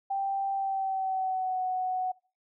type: tone with pitch glide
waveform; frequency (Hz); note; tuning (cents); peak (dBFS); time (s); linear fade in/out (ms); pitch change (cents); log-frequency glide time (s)
sine; 784 to 741.3; G5 to F#5; 0 to +3; -27; 0.1-2.12; 10; -97; 0.53-1.61
effects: noise-tail reverb RT60 0.4 s tail -24 dB re dry